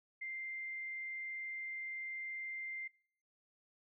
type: tone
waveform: sine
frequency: 2093 Hz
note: C7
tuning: in tune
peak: -40 dBFS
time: 0.21-2.88 s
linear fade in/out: 10 ms
effects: noise-tail reverb RT60 0.6 s tail -26 dB re dry